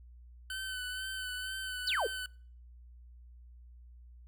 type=tone with vibrato; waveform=25% pulse; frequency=1517 Hz; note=F#6; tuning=43 cents sharp; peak=-33 dBFS; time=0.5-2.26 s; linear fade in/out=2 ms; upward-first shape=sine; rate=2.1 Hz; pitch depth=30 cents each way
type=exponential sweep; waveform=sine; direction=down; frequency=5110 to 392 Hz; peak=-29 dBFS; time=1.87-2.07 s; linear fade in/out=5 ms
effects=noise-tail reverb RT60 0.5 s tail -25 dB re dry + added 60 Hz sine -51 dBFS peak until 4.27 s